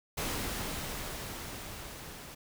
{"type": "noise with level ramp", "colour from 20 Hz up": "pink", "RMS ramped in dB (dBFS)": [-34, -47], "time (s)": [0.17, 2.35], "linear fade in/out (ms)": 10, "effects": []}